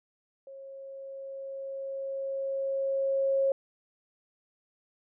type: tone with level ramp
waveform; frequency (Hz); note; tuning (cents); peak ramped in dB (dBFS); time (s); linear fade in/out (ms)
sine; 543; C#5; -36; -43 to -22; 0.47-3.52; 2
effects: none